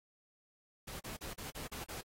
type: noise bursts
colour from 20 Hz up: pink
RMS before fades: -45 dBFS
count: 7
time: 0.87-2.014 s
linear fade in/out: 10 ms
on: 130 ms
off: 39 ms
effects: AAC 48 kbps